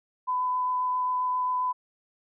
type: tone with vibrato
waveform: sine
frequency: 1004 Hz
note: B5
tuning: 28 cents sharp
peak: -24 dBFS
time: 0.27-1.73 s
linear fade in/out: 20 ms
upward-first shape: triangle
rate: 7.5 Hz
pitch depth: 9 cents each way
effects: none